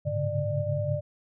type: tone cluster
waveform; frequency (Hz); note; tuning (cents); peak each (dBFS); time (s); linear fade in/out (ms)
sine; 102.1 / 111.3 / 137.8 / 143.6 / 594; G#2 / A2 / C#3 / D3 / D5; -29 / +20 / -10 / -39 / +20; -31 / -35 / -34 / -32 / -30; 0.05-1.01; 20
effects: none